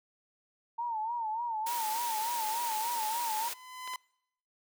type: tone with vibrato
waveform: sine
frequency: 908 Hz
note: A#5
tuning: 46 cents flat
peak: -31 dBFS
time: 0.78-3.49 s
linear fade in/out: 10 ms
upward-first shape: sine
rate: 3.4 Hz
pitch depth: 100 cents each way
type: noise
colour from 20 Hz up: white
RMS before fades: -38 dBFS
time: 1.66-3.54 s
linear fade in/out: 10 ms
type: clicks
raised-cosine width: 0.2 ms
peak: -26 dBFS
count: 4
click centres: 2.717 / 3.03 / 3.876 / 3.936 s
type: tone with exponential growth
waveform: sawtooth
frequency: 1014 Hz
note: B5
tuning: 45 cents sharp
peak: -31 dBFS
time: 3.04-3.96 s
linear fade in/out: 2 ms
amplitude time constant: 200 ms
effects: noise-tail reverb RT60 0.8 s tail -25 dB re dry + high-pass 400 Hz 12 dB/octave